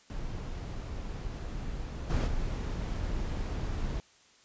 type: noise with level steps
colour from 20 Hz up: brown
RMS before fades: -37 / -27 / -33 dBFS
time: 0.1-4 s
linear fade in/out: 0 ms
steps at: 2.09 / 2.26 s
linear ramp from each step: 20 ms
effects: white hiss -61 dBFS RMS until 4.44 s + resampled to 16000 Hz